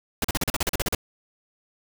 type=noise bursts; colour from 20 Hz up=pink; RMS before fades=-24 dBFS; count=12; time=0.22-0.949 s; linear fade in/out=2 ms; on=25 ms; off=39 ms; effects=none